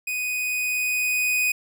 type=tone with level ramp; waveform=45% pulse; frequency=2491 Hz; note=D#7; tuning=1 cent sharp; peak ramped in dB=-25 to -19 dBFS; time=0.07-1.52 s; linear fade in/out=5 ms; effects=none